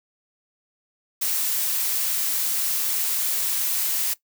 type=noise; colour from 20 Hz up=blue; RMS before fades=-24 dBFS; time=1.21-4.14 s; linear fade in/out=10 ms; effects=noise-tail reverb RT60 0.1 s tail -17 dB re dry

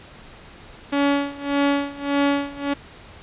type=tone with tremolo; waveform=sawtooth; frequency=282.9 Hz; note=C#4; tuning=35 cents sharp; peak=-12 dBFS; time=0.92-2.74 s; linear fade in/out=10 ms; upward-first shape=sine; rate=1.7 Hz; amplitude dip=90%; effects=pink hiss -44 dBFS RMS until 3.22 s + resampled to 8000 Hz

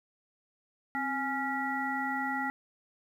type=harmonic tone with a mistuned harmonic; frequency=277.2 Hz; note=C#4; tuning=in tune; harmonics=1 / 3 / 5 / 7; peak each=-36 / -34 / -37 / -35 dBFS; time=0.95-2.5 s; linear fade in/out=0 ms; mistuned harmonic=1; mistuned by=-92 cents; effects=10-bit

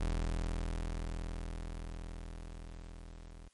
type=tone with level ramp; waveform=35% pulse; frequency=41.25 Hz; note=E1; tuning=2 cents sharp; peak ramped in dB=-29 to -47 dBFS; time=0-3.49 s; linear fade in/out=10 ms; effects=white hiss -71 dBFS RMS until 3.53 s + MP3 48 kbps

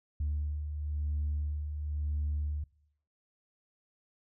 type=beating tone pair; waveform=sine; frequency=73.42 / 74.4 Hz; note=D2 / D2; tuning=0 / +23 cents; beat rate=0.98 Hz; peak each=-39 / -30 dBFS; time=0.2-2.64 s; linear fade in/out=5 ms; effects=noise-tail reverb RT60 0.7 s tail -23 dB re dry + tanh soft clip ceiling -26 dBFS

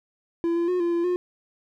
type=tone with pitch steps; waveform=triangle; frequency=337.5 / 341.2 / 361.7 / 343.4 / 341.2 / 358.2 Hz; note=E4 / F4 / F#4 / F4 / F4 / F4; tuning=+41 / -40 / -39 / -29 / -40 / +44 cents; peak=-19 dBFS; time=0.44-1.16 s; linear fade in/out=0 ms; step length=120 ms; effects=none

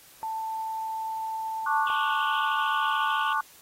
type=tone; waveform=sine; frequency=885 Hz; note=A5; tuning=10 cents sharp; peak=-29 dBFS; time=0.23-1.9 s; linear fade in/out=0 ms
type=chord; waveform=sine; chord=D major seventh; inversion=second; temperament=just; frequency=881 / 1101.2 / 1174.7 / 1468.3 Hz; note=A5 / C#6 / D6 / F#6; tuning=+2 / -12 / 0 / -14 cents; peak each=-29 dBFS; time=1.66-3.41 s; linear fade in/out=5 ms
type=band-pass noise; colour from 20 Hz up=pink; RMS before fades=-38 dBFS; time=1.87-3.33 s; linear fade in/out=0 ms; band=2700 to 3300 Hz; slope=96 dB/octave
effects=white hiss -53 dBFS RMS until 3.61 s + AAC 48 kbps

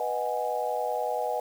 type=chord; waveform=sine; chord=G# minor seventh; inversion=first; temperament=equal; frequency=493.9 / 622.3 / 740 / 830.6 Hz; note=B4 / D#5 / F#5 / G#5; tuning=0 / 0 / 0 / 0 cents; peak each=-32 dBFS; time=0-1.4 s; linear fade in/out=2 ms; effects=8-bit

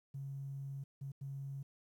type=tone bursts at uneven times; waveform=triangle; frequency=137.7 Hz; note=C#3; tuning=11 cents flat; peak=-37 dBFS; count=3; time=0.14-0.84 / 1.01-1.12 / 1.21-1.63 s; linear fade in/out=10 ms; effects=tanh soft clip ceiling -39 dBFS + 12-bit

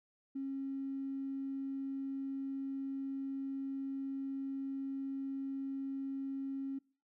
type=tone with tanh clipping; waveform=triangle; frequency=271.6 Hz; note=C#4; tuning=35 cents flat; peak=-36 dBFS; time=0.35-6.79 s; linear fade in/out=10 ms; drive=2 dB; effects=noise-tail reverb RT60 0.4 s tail -24 dB re dry

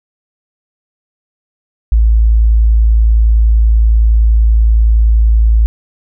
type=tone; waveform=sine; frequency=55.3 Hz; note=A1; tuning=9 cents sharp; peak=-5 dBFS; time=1.92-5.66 s; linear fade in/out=0 ms; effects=none

